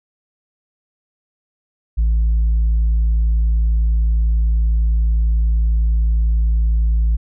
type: tone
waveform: sine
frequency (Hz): 55.5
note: A1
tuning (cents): +16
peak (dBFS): -10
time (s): 1.97-7.17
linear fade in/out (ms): 20
effects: tanh soft clip ceiling -11 dBFS